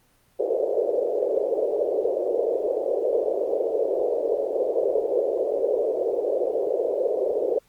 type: band-pass noise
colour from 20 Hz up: pink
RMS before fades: -24 dBFS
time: 0.39-7.59 s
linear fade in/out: 10 ms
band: 410 to 580 Hz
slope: 48 dB/octave
effects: pink hiss -62 dBFS RMS until 7.68 s + Opus 24 kbps